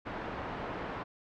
white low-pass noise, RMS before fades -39 dBFS, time 0.05-1.04 s, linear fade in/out 20 ms, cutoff 1100 Hz, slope 12 dB/octave, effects low-pass 4000 Hz 12 dB/octave

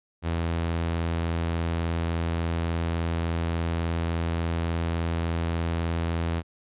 sawtooth tone with vibrato, 83.5 Hz, E2, 23 cents sharp, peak -21 dBFS, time 0.22-6.43 s, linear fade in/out 50 ms, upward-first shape sine, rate 19 Hz, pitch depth 13 cents each way, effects resampled to 8000 Hz

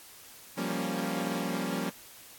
sawtooth chord, G half-diminished seventh, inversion third, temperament equal, 174.61 / 196 / 233.1 / 277.2 Hz, F3 / G3 / Bb3 / Db4, 0 / 0 / 0 / 0 cents, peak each -32 dBFS, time 0.57-1.9 s, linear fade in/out 10 ms, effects white hiss -51 dBFS RMS until 2.38 s + AAC 64 kbps

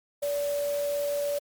sine tone in noise, 576 Hz, D5, 34 cents flat, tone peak -26 dBFS, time 0.22-1.39 s, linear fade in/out 10 ms, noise white, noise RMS -41 dBFS, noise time 0.22-1.39 s, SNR +12 dB, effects Opus 48 kbps

